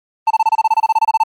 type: tone bursts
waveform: triangle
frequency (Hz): 885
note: A5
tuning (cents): +10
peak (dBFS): -7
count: 16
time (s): 0.27-1.235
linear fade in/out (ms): 5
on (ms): 35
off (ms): 27
effects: Opus 24 kbps